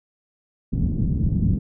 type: low-pass noise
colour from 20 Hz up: white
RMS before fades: -21 dBFS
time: 0.72-1.59 s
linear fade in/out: 10 ms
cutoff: 200 Hz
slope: 24 dB/octave
effects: none